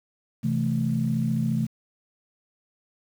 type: chord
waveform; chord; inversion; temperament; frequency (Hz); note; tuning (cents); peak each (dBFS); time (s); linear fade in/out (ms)
sine; A minor; first; equal; 130.81 / 164.81 / 220; C3 / E3 / A3; 0 / 0 / 0; -26 / -27 / -25; 0.43-1.67; 20
effects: tanh soft clip ceiling -12 dBFS + 8-bit